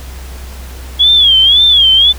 sine tone with vibrato, 3322 Hz, G#7, in tune, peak -4 dBFS, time 0.99-2.13 s, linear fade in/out 20 ms, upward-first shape sine, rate 1.9 Hz, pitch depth 130 cents each way, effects added 64 Hz sine -25 dBFS peak until 2.18 s + pink hiss -34 dBFS RMS until 2.18 s

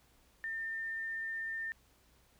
sine tone, 1804 Hz, A6, 43 cents sharp, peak -36 dBFS, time 0.44-1.72 s, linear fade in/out 0 ms, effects added 60 Hz sine -70 dBFS peak until 2.39 s + pink hiss -68 dBFS RMS until 2.39 s

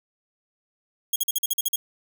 5% pulse tone bursts, 3282 Hz, G#7, 21 cents flat, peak -12 dBFS, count 9, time 1.13-1.76 s, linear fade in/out 5 ms, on 30 ms, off 45 ms, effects none

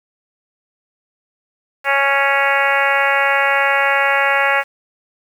harmonic tone, 277.2 Hz, C#4, in tune, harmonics 2 / 3 / 4 / 5 / 6 / 7 / 8 / 9 / 10, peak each -21 / -20 / -23 / -21 / -20 / -20 / -21 / -26 / -26 dBFS, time 1.84-4.64 s, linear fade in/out 50 ms, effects 7-bit

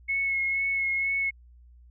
sine tone with vibrato, 2184 Hz, C#7, 26 cents flat, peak -24 dBFS, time 0.08-1.31 s, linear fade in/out 20 ms, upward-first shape sine, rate 2.1 Hz, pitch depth 19 cents each way, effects added 60 Hz sine -50 dBFS peak until 1.9 s

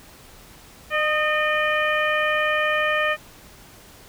harmonic tone with a mistuned harmonic, 608 Hz, D#5, 40 cents flat, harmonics 1 / 2 / 3 / 4 / 5, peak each -24 / -25 / -23 / -27 / -32 dBFS, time 0.9-3.17 s, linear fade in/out 50 ms, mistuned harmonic 2, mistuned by +33 cents, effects pink hiss -47 dBFS RMS until 4.08 s

